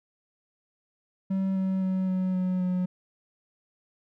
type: tone with pitch steps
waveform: triangle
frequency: 191.7 / 189.72 / 187.75 / 185.81 / 183.89 / 181.99 Hz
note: G3 / F#3 / F#3 / F#3 / F#3 / F#3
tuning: -38 / +44 / +26 / +8 / -10 / -28 cents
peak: -22 dBFS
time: 1.3-2.86 s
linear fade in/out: 10 ms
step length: 260 ms
effects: none